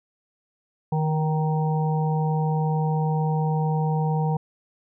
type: harmonic tone with a mistuned harmonic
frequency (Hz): 155.56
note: D#3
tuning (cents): 0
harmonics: 1 / 3 / 5 / 6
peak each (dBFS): -21 / -31 / -30 / -33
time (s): 0.92-4.37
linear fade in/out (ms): 5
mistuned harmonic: 3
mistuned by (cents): +20
effects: none